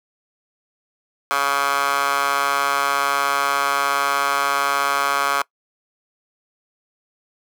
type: tone with high-pass filter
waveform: 15% pulse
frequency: 140.1 Hz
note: C#3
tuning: 19 cents sharp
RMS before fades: -20 dBFS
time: 1.31-5.42 s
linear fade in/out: 0 ms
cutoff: 1000 Hz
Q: 6.6
effects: noise-tail reverb RT60 0.1 s tail -23 dB re dry